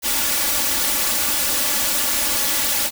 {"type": "noise with comb filter", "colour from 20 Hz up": "white", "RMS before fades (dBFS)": -20, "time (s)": [0.02, 2.91], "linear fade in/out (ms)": 50, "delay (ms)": 3.5, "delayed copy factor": 1, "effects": []}